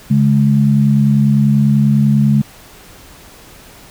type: tone pair together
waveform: sine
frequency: 140.7 / 210.8 Hz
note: C#3 / G#3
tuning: +26 / +26 cents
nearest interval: perfect fifth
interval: 700 cents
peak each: -11 dBFS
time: 0.1-2.42 s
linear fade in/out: 10 ms
effects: pink hiss -40 dBFS RMS until 3.9 s